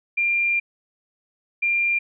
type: tone pair in turn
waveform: sine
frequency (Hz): 2389 / 2389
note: D7 / D7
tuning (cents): +29 / +29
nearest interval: unison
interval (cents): 0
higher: neither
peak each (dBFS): -18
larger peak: neither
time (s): 0.17-0.6 / 1.62-1.99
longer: first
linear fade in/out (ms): 10
effects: none